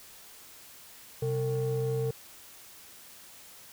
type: ring-modulated tone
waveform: triangle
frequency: 161.5 Hz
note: E3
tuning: 35 cents flat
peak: -22 dBFS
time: 1.22-2.11 s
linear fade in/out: 5 ms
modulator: 291 Hz
effects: white hiss -51 dBFS RMS until 3.72 s